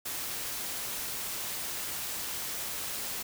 white noise, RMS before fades -36 dBFS, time 0.05-3.23 s, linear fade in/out 10 ms, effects none

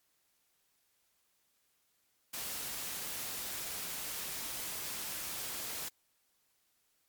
white noise, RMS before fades -40 dBFS, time 2.33-5.89 s, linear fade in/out 10 ms, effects white hiss -75 dBFS RMS until 7.08 s + MP3 96 kbps

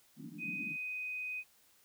pink band-pass noise, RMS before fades -47 dBFS, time 0.16-0.77 s, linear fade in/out 50 ms, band 150 to 320 Hz, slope 96 dB/octave
sine tone, 2502 Hz, D#7, 9 cents sharp, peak -37 dBFS, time 0.38-1.44 s, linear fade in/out 50 ms
effects white hiss -67 dBFS RMS until 1.84 s

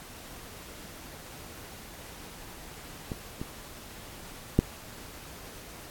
clicks, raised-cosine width 3 ms, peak -20 / -21 / -6 dBFS, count 3, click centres 3.118 / 3.415 / 4.59 s, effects pink hiss -46 dBFS RMS until 5.9 s + AAC 64 kbps

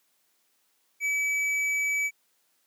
sine tone with tanh clipping, 2291 Hz, D7, 44 cents flat, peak -26 dBFS, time 1-2.11 s, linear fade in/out 50 ms, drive 10 dB, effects white hiss -70 dBFS RMS until 2.66 s + high-pass 200 Hz 12 dB/octave

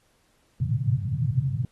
white band-pass noise, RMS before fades -25 dBFS, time 0.6-1.65 s, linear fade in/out 2 ms, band 100 to 140 Hz, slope 48 dB/octave, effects pink hiss -66 dBFS RMS until 1.71 s + AAC 32 kbps

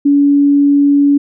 sine tone, 284.5 Hz, C#4, 45 cents sharp, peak -6 dBFS, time 0.05-1.18 s, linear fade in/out 10 ms, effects none

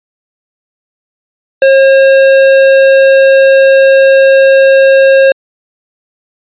sine tone with tanh clipping, 539 Hz, C#5, 49 cents flat, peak -4 dBFS, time 1.62-5.32 s, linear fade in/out 2 ms, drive 16 dB, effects resampled to 8000 Hz

